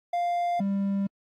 triangle tone pair in turn, 698.5 / 197.72 Hz, F5 / G3, 0 / +15 cents, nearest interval octave + minor seventh, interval 2185 cents, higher first, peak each -22 / -22 dBFS, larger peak neither, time 0.13-0.6 / 0.6-1.07 s, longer neither, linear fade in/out 5 ms, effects AAC 48 kbps

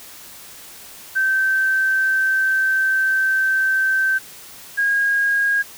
sine tone pair in turn, 1551 / 1632.3 Hz, G6 / G#6, -19 / -30 cents, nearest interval minor second, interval 89 cents, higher second, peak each -15 dBFS, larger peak neither, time 1.15-4.19 / 4.77-5.63 s, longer first, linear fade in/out 20 ms, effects white hiss -40 dBFS RMS until 5.77 s

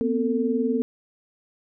sine tone cluster, 237.2 / 257.3 / 448.2 Hz, A#3 / C4 / A4, +30 / -29 / +32 cents, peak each -25 dBFS, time 0.01-0.82 s, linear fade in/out 0 ms, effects none

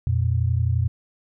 sine tone pair together, 87.31 / 118.88 Hz, F2 / A#2, 0 / +34 cents, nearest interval perfect fourth, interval 534 cents, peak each -21 dBFS, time 0.07-0.88 s, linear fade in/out 0 ms, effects none

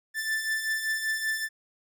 45% pulse beating tone pair, 1760 / 1765.2 Hz, A6 / A6, 0 / +5 cents, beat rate 5.2 Hz, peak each -34 / -28 dBFS, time 0.14-1.49 s, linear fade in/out 50 ms, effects none

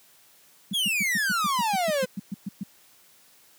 sine tone bursts, 196.8 Hz, G3, 7 cents sharp, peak -27 dBFS, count 14, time 0.71-2.634 s, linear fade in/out 5 ms, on 26 ms, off 120 ms
45% pulse exponential sweep, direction down, 3451 to 497.1 Hz, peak -23 dBFS, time 0.73-2.06 s, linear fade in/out 20 ms
effects white hiss -57 dBFS RMS until 3.58 s + high-pass 100 Hz 12 dB/octave

